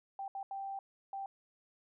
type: tone bursts at uneven times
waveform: sine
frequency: 784 Hz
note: G5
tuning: in tune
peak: -38 dBFS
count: 4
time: 0.19-0.28 / 0.35-0.43 / 0.51-0.79 / 1.13-1.26 s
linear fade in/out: 2 ms
effects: none